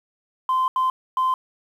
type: tone bursts at uneven times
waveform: sine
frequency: 1035 Hz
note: C6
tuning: 19 cents flat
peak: -16 dBFS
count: 3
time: 0.49-0.68 / 0.76-0.9 / 1.17-1.34 s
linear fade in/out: 2 ms
effects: tanh soft clip ceiling -15 dBFS + 8-bit